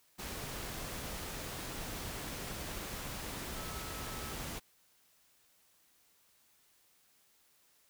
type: tone in noise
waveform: sine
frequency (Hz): 1300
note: E6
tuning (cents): -24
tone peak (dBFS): -50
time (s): 3.55-4.34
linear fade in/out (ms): 20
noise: pink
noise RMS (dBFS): -42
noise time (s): 0.18-4.6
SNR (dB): -11
effects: white hiss -69 dBFS RMS until 7.89 s